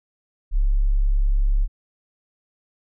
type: tone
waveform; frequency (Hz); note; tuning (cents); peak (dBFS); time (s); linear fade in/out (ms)
sine; 34.65; C#1; 0; -15; 0.51-1.68; 50
effects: none